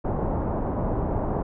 pink low-pass noise, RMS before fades -26 dBFS, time 0.04-1.43 s, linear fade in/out 10 ms, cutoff 940 Hz, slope 24 dB/octave, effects none

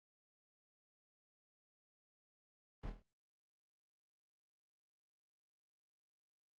brown noise with echo, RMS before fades -45 dBFS, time 2.83-2.9 s, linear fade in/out 5 ms, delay 25 ms, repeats 5, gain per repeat -5 dB, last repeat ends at 3.025 s, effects low-pass 4000 Hz 12 dB/octave + Opus 24 kbps

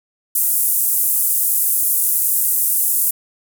white band-pass noise, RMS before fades -17 dBFS, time 0.35-3.11 s, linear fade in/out 5 ms, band 9400 to 16000 Hz, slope 24 dB/octave, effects none

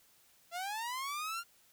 sawtooth linear sweep, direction up, 669 to 1412 Hz, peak -33 dBFS, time 0.51-1.44 s, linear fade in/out 50 ms, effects white hiss -66 dBFS RMS until 1.72 s

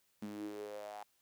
sawtooth tone with high-pass filter sweep, 103.83 Hz, G#2, in tune, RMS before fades -45 dBFS, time 0.22-1.03 s, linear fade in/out 0 ms, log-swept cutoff 220 to 810 Hz, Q 7.5, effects white hiss -75 dBFS RMS until 1.21 s

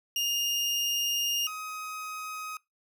30% pulse tone pair in turn, 2830 / 1260.6 Hz, F7 / D#6, +22 / +22 cents, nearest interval octave + major second, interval 1400 cents, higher first, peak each -24 / -33 dBFS, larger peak first, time 0.16-1.47 / 1.47-2.57 s, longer first, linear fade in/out 2 ms, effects noise-tail reverb RT60 0.2 s tail -23 dB re dry

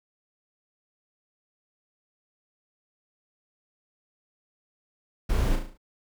brown noise with echo, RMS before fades -25 dBFS, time 5.29-5.56 s, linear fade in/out 10 ms, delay 36 ms, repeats 6, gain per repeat -5 dB, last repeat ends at 5.776 s, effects none

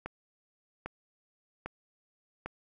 click train, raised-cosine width 0.5 ms, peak -22 dBFS, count 4, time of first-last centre 0.06-2.46 s, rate 1.25 Hz, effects none

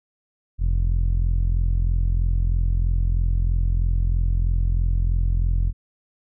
sawtooth tone with low-pass filter, 43.1 Hz, F1, 22 cents flat, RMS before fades -20 dBFS, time 0.58-5.73 s, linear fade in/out 50 ms, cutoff 94 Hz, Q 0.94, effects none

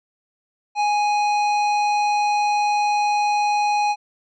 sine tone with tanh clipping, 830.6 Hz, G#5, in tune, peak -19 dBFS, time 0.75-3.96 s, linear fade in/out 50 ms, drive 15 dB, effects resampled to 16000 Hz

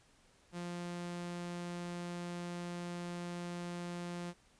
sawtooth tone, 174.61 Hz, F3, in tune, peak -36 dBFS, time 0.52-4.34 s, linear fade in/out 50 ms, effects pink hiss -67 dBFS RMS until 4.59 s + resampled to 22050 Hz

